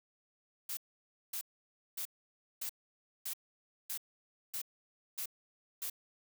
blue noise bursts, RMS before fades -39 dBFS, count 9, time 0.69-5.899 s, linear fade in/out 5 ms, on 81 ms, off 560 ms, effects none

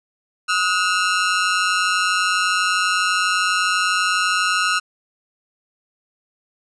sawtooth ring-modulated tone, 1360 Hz, F6, 46 cents flat, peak -10 dBFS, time 0.48-4.8 s, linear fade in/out 20 ms, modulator 93.9 Hz, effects resampled to 22050 Hz

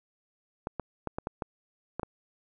clicks, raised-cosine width 1 ms, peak -18 dBFS, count 8, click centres 0.671 / 0.797 / 1.073 / 1.185 / 1.271 / 1.422 / 1.996 / 2.032 s, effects none

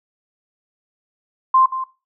sine tone with echo, 1046.5 Hz, C6, in tune, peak -10 dBFS, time 1.54-1.66 s, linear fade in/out 5 ms, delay 180 ms, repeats 1, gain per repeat -12 dB, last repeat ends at 1.84 s, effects noise-tail reverb RT60 0.3 s tail -18 dB re dry

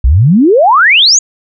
sine exponential sweep, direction up, 55 to 7040 Hz, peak -3 dBFS, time 0.04-1.19 s, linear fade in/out 5 ms, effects none

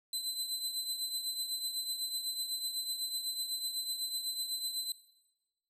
25% pulse tone with tremolo, 4042 Hz, B7, 39 cents sharp, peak -27 dBFS, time 0.13-4.92 s, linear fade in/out 2 ms, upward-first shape triangle, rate 8 Hz, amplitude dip 70%, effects noise-tail reverb RT60 1.0 s tail -18 dB re dry

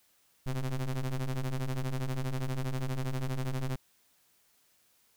square ring-modulated tone, 64.5 Hz, C2, 24 cents flat, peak -28 dBFS, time 0.46-3.76 s, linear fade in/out 5 ms, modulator 70.7 Hz, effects white hiss -68 dBFS RMS until 5.16 s

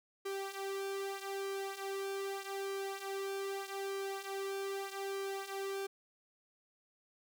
sawtooth tone with flanger, 392 Hz, G4, in tune, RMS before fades -40 dBFS, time 0.25-5.87 s, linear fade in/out 10 ms, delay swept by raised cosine 1.4 to 4.1 ms, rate 0.81 Hz, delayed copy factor -0.7, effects none

